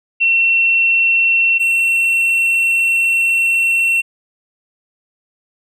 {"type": "tone pair in turn", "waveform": ["sine", "triangle"], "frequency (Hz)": [2712, 2712], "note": ["E7", "E7"], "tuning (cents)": [49, 49], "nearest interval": "unison", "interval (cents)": 0, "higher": "neither", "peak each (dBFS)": -10, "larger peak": "neither", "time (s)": [[0.2, 1.59], [1.59, 4.02]], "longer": "second", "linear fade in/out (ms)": 20, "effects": []}